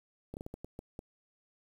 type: slowing click train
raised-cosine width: 2 ms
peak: -28 dBFS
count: 8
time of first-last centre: 0.34-0.991 s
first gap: 29 ms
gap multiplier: 1.38
effects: 9-bit